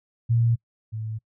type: tone pair in turn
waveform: sine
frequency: 116.54 / 109.97 Hz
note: A#2 / A2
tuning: 0 / 0 cents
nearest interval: minor second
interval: 100 cents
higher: first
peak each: -17 / -28 dBFS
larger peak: first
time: 0.29-0.56 / 0.92-1.19 s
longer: neither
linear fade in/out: 20 ms
effects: noise-tail reverb RT60 0.1 s tail -26 dB re dry